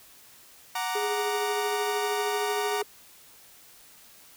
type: chord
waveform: sawtooth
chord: Gb augmented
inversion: none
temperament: equal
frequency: 740 / 932.3 / 1174.7 Hz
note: Gb5 / Bb5 / D6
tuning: 0 / 0 / 0 cents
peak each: -28 / -28 / -32 dBFS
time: 0.75-2.82 s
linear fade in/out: 5 ms
type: tone with tremolo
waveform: triangle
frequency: 415.3 Hz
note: G#4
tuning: in tune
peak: -25 dBFS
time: 0.95-2.83 s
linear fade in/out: 5 ms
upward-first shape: triangle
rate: 13 Hz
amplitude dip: 45%
effects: white hiss -53 dBFS RMS until 4.36 s